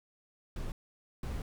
brown noise bursts at uneven times, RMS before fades -37 dBFS, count 2, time 0.56-0.72 / 1.23-1.42 s, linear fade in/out 2 ms, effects none

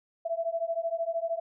sine beating tone pair, 659.3 / 672.3 Hz, E5 / E5, 0 / +34 cents, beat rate 13 Hz, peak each -31 dBFS, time 0.25-1.4 s, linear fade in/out 10 ms, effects none

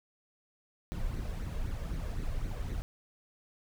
brown noise with flanger, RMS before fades -35 dBFS, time 0.92-2.82 s, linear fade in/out 0 ms, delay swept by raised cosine 0.48 to 1.88 ms, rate 3.9 Hz, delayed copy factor +0.55, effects none

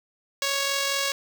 5% pulse tone with amplitude modulation, 554.4 Hz, C#5, in tune, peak -11 dBFS, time 0.42-1.12 s, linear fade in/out 2 ms, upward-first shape sine, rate 44.4 Hz, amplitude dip 25%, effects none

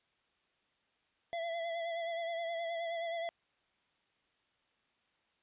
square tone with vibrato, 672 Hz, E5, 33 cents sharp, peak -36 dBFS, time 1.33-3.29 s, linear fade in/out 0 ms, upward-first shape sine, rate 9.5 Hz, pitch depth 36 cents each way, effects white hiss -75 dBFS RMS until 5.42 s + resampled to 8000 Hz

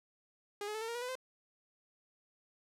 sawtooth tone with pitch steps, 409.6 / 423.3 / 437.5 / 452.1 / 467.3 / 482.9 / 499.1 / 515.8 Hz, G#4 / G#4 / A4 / A4 / A#4 / B4 / B4 / C5, -24 / +33 / -10 / +47 / +4 / -39 / +18 / -25 cents, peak -34 dBFS, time 0.61-1.154 s, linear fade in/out 2 ms, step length 68 ms, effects low-pass 12000 Hz 12 dB/octave

